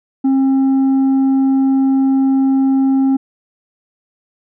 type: tone with tanh clipping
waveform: sine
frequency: 268.2 Hz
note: C4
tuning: 43 cents sharp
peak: -11 dBFS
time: 0.24-3.17 s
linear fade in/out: 10 ms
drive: 4 dB
effects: none